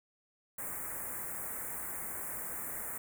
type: band-stop noise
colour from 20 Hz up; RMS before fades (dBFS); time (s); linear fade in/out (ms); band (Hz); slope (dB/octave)
white; -40; 0.58-2.98; 5; 2100 to 7800; 48
effects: none